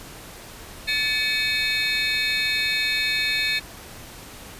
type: tone cluster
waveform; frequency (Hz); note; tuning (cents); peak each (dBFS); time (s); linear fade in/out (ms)
triangle; 1741 / 2256 / 2558 / 3656 / 4225; A6 / C#7 / D#7 / A#7 / C8; -19 / +30 / +47 / -34 / +16; -26; 0.87-3.6; 20
effects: pink hiss -41 dBFS RMS until 4.59 s + resampled to 32000 Hz